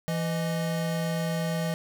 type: tone pair together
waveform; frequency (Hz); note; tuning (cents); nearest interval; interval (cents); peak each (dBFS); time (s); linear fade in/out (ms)
square; 167.05 / 622; E3 / D#5; +23 / -1; octave + major seventh; 2276; -28 / -34; 0.08-1.74; 0
effects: none